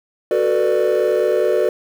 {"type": "chord", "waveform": "triangle", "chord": "B minor seventh", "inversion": "second", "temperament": "just", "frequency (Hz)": [370.4, 444.5, 493.9, 592.7], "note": ["F#4", "A4", "B4", "D5"], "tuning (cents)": [2, 18, 0, 16], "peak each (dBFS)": -17, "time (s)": [0.31, 1.69], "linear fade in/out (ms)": 2, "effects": ["tanh soft clip ceiling -6 dBFS", "7-bit"]}